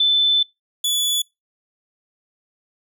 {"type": "tone pair in turn", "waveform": ["sine", "sawtooth"], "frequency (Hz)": [3520, 3436], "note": ["A7", "A7"], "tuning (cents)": [0, -42], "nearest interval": "unison", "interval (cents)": 42, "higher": "first", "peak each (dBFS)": [-13, -15], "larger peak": "first", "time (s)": [[0, 0.43], [0.84, 1.22]], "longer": "first", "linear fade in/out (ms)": 5, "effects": ["noise-tail reverb RT60 0.2 s tail -24 dB re dry"]}